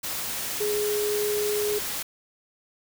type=tone in noise; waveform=sine; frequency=417.5 Hz; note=G#4; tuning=9 cents sharp; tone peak=-24 dBFS; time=0.6-1.79 s; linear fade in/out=10 ms; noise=white; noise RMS=-31 dBFS; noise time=0.03-2.03 s; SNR=+4 dB; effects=none